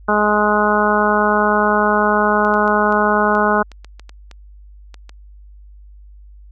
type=harmonic tone; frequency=209.7 Hz; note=G#3; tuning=17 cents sharp; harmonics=1 / 2 / 3 / 4 / 5 / 6 / 7; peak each=-20 / -20 / -20 / -20 / -20 / -20 / -20 dBFS; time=0.08-3.63 s; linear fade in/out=10 ms
type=clicks; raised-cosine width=0.2 ms; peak=-21 dBFS; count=12; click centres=2.449 / 2.54 / 2.678 / 2.924 / 3.351 / 3.717 / 3.846 / 3.996 / 4.094 / 4.313 / 4.943 / 5.094 s
effects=added 50 Hz sine -38 dBFS peak until 6.51 s